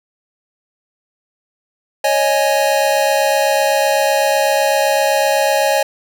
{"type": "chord", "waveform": "square", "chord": "C# suspended second", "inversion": "none", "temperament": "equal", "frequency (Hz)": [554.4, 622.3, 830.6], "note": ["C#5", "D#5", "G#5"], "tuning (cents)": [0, 0, 0], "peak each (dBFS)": [-17, -18, -18], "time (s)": [2.04, 5.83], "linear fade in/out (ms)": 5, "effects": []}